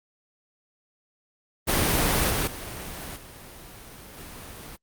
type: noise with level steps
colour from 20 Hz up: pink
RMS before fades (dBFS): -22 / -25 / -36 / -44 / -41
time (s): 1.67-4.77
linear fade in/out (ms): 20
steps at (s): 2.3 / 2.47 / 3.16 / 4.17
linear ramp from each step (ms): 2
effects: Opus 32 kbps